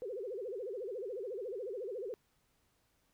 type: tone with vibrato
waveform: sine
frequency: 441.7 Hz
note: A4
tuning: 7 cents sharp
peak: -38 dBFS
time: 0.02-2.14 s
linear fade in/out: 0 ms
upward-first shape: sine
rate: 14 Hz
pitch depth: 280 cents each way
effects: pink hiss -75 dBFS RMS until 3.13 s